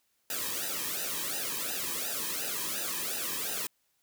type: noise with flanger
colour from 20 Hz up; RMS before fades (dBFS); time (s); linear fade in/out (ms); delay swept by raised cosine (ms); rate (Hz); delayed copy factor
white; -34; 0.3-3.67; 2; 0.9 to 1.45; 2.8; -0.95
effects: white hiss -74 dBFS RMS until 4.02 s